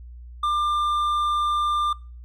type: tone with hard clipping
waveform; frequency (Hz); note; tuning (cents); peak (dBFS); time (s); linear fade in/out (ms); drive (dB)
sine; 1194; D6; +28; -21; 0.43-1.93; 5; 5
effects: noise-tail reverb RT60 0.4 s tail -25 dB re dry + added 60 Hz sine -38 dBFS peak until 2.24 s